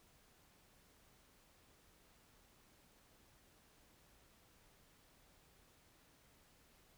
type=silence; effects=pink hiss -69 dBFS RMS until 6.97 s